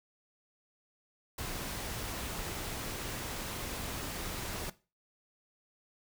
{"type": "noise", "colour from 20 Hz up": "pink", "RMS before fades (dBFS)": -39, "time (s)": [1.38, 4.7], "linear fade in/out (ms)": 5, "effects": ["noise-tail reverb RT60 0.3 s tail -17 dB re dry"]}